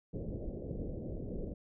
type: low-pass noise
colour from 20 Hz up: pink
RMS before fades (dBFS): -40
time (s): 0.13-1.54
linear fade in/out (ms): 10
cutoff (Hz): 570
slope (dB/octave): 48
effects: none